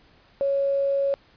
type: tone with quantisation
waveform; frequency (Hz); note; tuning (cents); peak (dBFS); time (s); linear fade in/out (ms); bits
sine; 554.4; C#5; 0; -20; 0.41-1.14; 0; 8
effects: pink hiss -57 dBFS RMS until 1.36 s + resampled to 11025 Hz